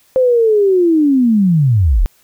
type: linear sweep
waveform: sine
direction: down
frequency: 524 to 30.87 Hz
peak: -8 dBFS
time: 0.16-2.06 s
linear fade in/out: 0 ms
effects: white hiss -53 dBFS RMS until 2.23 s